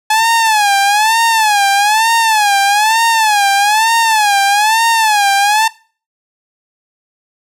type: tone with vibrato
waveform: sawtooth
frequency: 854 Hz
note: G#5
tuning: 48 cents sharp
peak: -5 dBFS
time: 0.1-5.68 s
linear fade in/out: 5 ms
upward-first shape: sine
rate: 1.1 Hz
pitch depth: 130 cents each way
effects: noise-tail reverb RT60 0.4 s tail -21 dB re dry + low-pass 12000 Hz 12 dB/octave